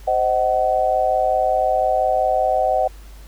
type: chord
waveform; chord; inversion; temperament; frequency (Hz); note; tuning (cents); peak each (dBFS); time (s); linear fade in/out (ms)
sine; C diminished; none; just; 523.3 / 627.9 / 753.5; C5 / Eb5 / Gb5; 0 / +16 / +31; -22 / -20 / -18; 0.07-2.88; 10
effects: added 50 Hz sine -37 dBFS peak until 3.27 s + pink hiss -49 dBFS RMS until 3.27 s